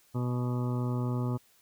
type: harmonic tone with a mistuned harmonic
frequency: 123.47 Hz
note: B2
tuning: in tune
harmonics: 1 / 2 / 3 / 4 / 5 / 7 / 8 / 9 / 10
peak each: -29 / -34 / -40 / -44 / -47 / -46 / -49 / -48 / -48 dBFS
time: 0.14-1.38 s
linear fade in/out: 20 ms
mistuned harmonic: 7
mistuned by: -18 cents
effects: white hiss -64 dBFS RMS until 1.61 s